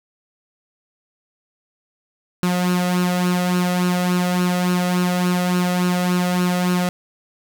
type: tone with flanger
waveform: sawtooth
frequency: 179.4 Hz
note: F3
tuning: 47 cents sharp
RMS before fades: -19 dBFS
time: 2.43-6.89 s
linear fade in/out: 0 ms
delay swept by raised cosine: 0.72 to 1.56 ms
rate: 3.5 Hz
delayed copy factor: +0.6
effects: 8-bit